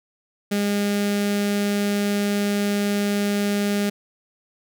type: tone with notch filter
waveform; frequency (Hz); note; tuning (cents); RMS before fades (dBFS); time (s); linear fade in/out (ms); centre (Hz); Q
sawtooth; 203.7; G#3; -33; -22; 0.51-3.9; 10; 1000; 1.5
effects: none